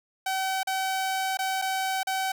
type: tone with dropouts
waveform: sawtooth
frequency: 763 Hz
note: G5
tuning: 47 cents flat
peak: -22 dBFS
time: 0.26-2.32 s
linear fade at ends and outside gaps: 5 ms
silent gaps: 0.632-0.671 / 1.372-1.389 / 1.617-1.621 / 2.032-2.07 s
effects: none